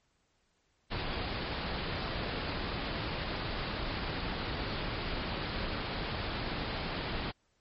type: low-pass noise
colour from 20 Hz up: pink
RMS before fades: -36 dBFS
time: 0.9-7.32 s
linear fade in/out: 20 ms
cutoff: 4900 Hz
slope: 96 dB/octave
effects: pink hiss -74 dBFS RMS until 7.6 s + MP3 32 kbps